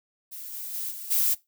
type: noise with level steps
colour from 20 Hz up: violet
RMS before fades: -39 / -36 / -32 / -38 / -23 dBFS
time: 0.31-1.35 s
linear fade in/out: 20 ms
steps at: 0.52 / 0.73 / 0.9 / 1.1 s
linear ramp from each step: 20 ms
effects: noise-tail reverb RT60 0.2 s tail -20 dB re dry